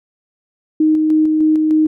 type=tone with tremolo; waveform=sine; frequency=311.1 Hz; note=D#4; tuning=in tune; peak=-9 dBFS; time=0.8-1.87 s; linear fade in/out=5 ms; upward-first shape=square; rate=3.3 Hz; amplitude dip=25%; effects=none